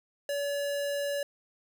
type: tone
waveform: square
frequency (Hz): 570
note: C#5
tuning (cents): +48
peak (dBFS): -30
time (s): 0.29-1.23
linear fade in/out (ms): 2
effects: none